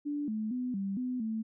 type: tone with pitch steps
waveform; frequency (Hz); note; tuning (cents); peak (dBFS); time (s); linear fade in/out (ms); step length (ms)
sine; 291.6 / 216.5 / 250.5 / 196.1 / 251.7 / 221; D4 / A3 / B3 / G3 / B3 / A3; -12 / -28 / +25 / +1 / +33 / +8; -31; 0.05-1.43; 20; 230
effects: none